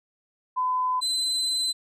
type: tone pair in turn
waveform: sine / 35% pulse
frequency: 1011 / 4044 Hz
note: B5 / B7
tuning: +40 / +40 cents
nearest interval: 2 octaves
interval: 2400 cents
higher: second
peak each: -22 dBFS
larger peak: neither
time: 0.56-1.01 / 1.01-1.73 s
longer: second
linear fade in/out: 20 ms
effects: resampled to 32000 Hz